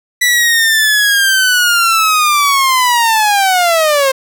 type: linear sweep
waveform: sawtooth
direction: down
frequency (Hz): 1975.5 to 523.3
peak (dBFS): -5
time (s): 0.21-4.12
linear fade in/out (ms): 10
effects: none